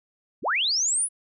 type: linear sweep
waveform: sine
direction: up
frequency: 82.2 to 10260 Hz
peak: -21 dBFS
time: 0.42-1.09 s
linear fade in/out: 50 ms
effects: none